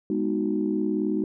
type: chord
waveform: sine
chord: G# minor seventh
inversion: none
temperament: equal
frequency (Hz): 207.7 / 246.9 / 311.1 / 370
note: G#3 / B3 / D#4 / F#4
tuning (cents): 0 / 0 / 0 / 0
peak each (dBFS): -27 / -31 / -26 / -29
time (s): 0.1-1.24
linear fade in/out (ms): 2
effects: tanh soft clip ceiling -12 dBFS